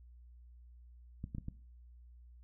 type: clicks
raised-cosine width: 5 ms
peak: -28 dBFS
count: 4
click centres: 1.241 / 1.349 / 1.383 / 1.484 s
effects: noise-tail reverb RT60 0.4 s tail -17 dB re dry + added 60 Hz sine -54 dBFS peak until 2.43 s